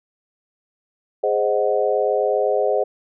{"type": "chord", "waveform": "sine", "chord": "Ab dominant seventh", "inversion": "none", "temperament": "equal", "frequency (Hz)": [415.3, 523.3, 622.3, 740], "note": ["Ab4", "C5", "Eb5", "Gb5"], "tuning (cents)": [0, 0, 0, 0], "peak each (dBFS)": [-21, -21, -22, -25], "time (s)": [1.23, 2.84], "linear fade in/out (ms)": 10, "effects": []}